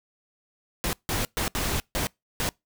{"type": "noise bursts at uneven times", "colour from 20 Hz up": "pink", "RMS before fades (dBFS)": -27, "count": 6, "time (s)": [[0.84, 0.93], [1.09, 1.25], [1.37, 1.48], [1.55, 1.8], [1.95, 2.07], [2.4, 2.49]], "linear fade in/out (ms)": 0, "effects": ["noise-tail reverb RT60 0.2 s tail -26 dB re dry"]}